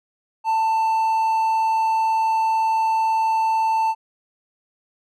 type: tone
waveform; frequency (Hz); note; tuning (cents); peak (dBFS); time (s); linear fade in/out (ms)
triangle; 889; A5; +18; -15; 0.44-3.95; 50
effects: none